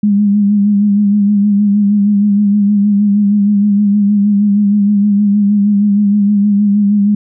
sine tone with vibrato, 204.2 Hz, G#3, 29 cents flat, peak -7 dBFS, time 0.03-7.15 s, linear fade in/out 5 ms, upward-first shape sine, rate 6.4 Hz, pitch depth 41 cents each way, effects none

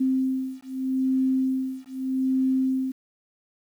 sine beating tone pair, 261.6 / 262.41 Hz, C4 / C4, 0 / +5 cents, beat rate 0.81 Hz, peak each -25 dBFS, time 0-2.92 s, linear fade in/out 10 ms, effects 9-bit

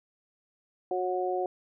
harmonic tone, 182.7 Hz, F#3, 22 cents flat, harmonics 2 / 3 / 4, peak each -30 / -34 / -31 dBFS, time 0.91-1.46 s, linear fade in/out 2 ms, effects none

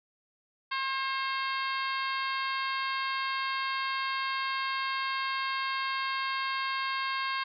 harmonic tone with a mistuned harmonic, 535 Hz, C5, 38 cents sharp, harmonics 2 / 3 / 4 / 5 / 6 / 7 / 8 / 9, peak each -32 / -36 / -38 / -40 / -42 / -43 / -44 / -45 dBFS, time 0.71-7.44 s, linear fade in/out 10 ms, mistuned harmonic 9, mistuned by -45 cents, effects none

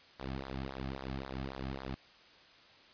sawtooth tone with flanger, 66.6 Hz, C2, 31 cents sharp, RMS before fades -41 dBFS, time 0.19-1.95 s, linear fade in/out 10 ms, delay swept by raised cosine 0.34 to 2.14 ms, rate 3.7 Hz, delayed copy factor -0.9, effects white hiss -59 dBFS RMS until 2.93 s + resampled to 11025 Hz

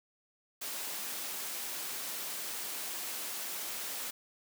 white high-pass noise, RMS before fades -39 dBFS, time 0.61-4.11 s, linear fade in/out 10 ms, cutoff 230 Hz, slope 12 dB/octave, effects none

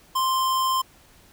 square tone, 1046.5 Hz, C6, in tune, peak -21 dBFS, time 0.15-0.82 s, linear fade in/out 10 ms, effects pink hiss -54 dBFS RMS until 1.32 s

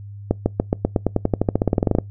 accelerating click train, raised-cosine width 2 ms, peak -3 dBFS, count 22, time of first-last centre 0.31-1.986 s, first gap 150 ms, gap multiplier 0.93, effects noise-tail reverb RT60 0.2 s tail -25 dB re dry + added 101 Hz sine -33 dBFS peak until 2.1 s

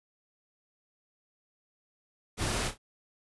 pink noise with echo, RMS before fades -31 dBFS, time 2.37-2.72 s, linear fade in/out 50 ms, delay 30 ms, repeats 2, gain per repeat -10 dB, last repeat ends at 2.78 s, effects resampled to 24000 Hz

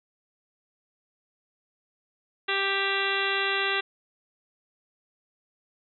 harmonic tone with a mistuned harmonic, 392.7 Hz, G4, 3 cents sharp, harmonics 1 / 2 / 3 / 4 / 5 / 6 / 7 / 8 / 9 / 10, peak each -32 / -36 / -33 / -31 / -31 / -37 / -31 / -36 / -36 / -36 dBFS, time 2.48-3.81 s, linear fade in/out 10 ms, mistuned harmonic 8, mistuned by +70 cents, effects none

